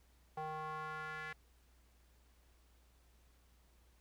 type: tone with band-pass filter sweep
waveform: square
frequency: 155.56 Hz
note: D#3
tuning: in tune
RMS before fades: -44 dBFS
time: 0.37-1.33 s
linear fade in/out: 5 ms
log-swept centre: 810 to 1800 Hz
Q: 3
effects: added 60 Hz sine -66 dBFS peak until 4 s + pink hiss -73 dBFS RMS until 4 s